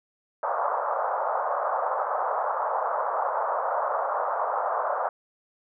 pink band-pass noise, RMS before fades -27 dBFS, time 0.43-5.09 s, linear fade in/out 2 ms, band 550 to 1300 Hz, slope 48 dB/octave, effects none

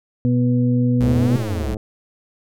harmonic tone, 123 Hz, B2, 7 cents flat, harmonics 1 / 2 / 4, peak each -17 / -17 / -28 dBFS, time 0.25-1.36 s, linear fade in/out 0 ms
square exponential two-way sweep, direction up then down, 57.5 to 130.81 to 57.5 Hz, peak -23 dBFS, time 1-1.75 s, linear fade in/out 10 ms, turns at 1.37 s
click train, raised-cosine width 2 ms, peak -16 dBFS, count 80, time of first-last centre 1.03-1.768 s, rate 107 Hz
effects none

